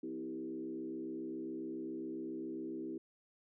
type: tone with frequency modulation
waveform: sine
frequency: 323.1 Hz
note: E4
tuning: 35 cents flat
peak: -39 dBFS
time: 0.03-2.98 s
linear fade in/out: 5 ms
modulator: 67.3 Hz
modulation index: 1.1
effects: none